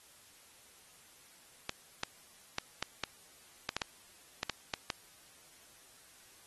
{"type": "clicks", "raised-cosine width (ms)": 0.2, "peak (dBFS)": -16, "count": 12, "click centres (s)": [1.694, 2.034, 2.584, 2.826, 3.037, 3.691, 3.766, 3.818, 4.431, 4.497, 4.738, 4.902], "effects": ["white hiss -60 dBFS RMS until 6.46 s", "AAC 32 kbps"]}